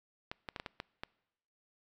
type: clicks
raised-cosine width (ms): 0.3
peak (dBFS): -23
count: 7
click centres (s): 0.315 / 0.488 / 0.562 / 0.599 / 0.662 / 0.801 / 1.035
effects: noise-tail reverb RT60 0.9 s tail -24 dB re dry